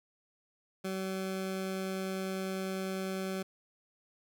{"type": "tone", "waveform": "20% pulse", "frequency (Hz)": 190, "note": "F#3", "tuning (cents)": 46, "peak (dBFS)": -29, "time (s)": [0.84, 3.43], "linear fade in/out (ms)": 10, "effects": []}